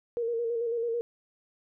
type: tone with vibrato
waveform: sine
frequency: 466.2 Hz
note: A#4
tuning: in tune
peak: -27 dBFS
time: 0.17-1.01 s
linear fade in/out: 0 ms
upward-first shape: square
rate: 9.1 Hz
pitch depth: 35 cents each way
effects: none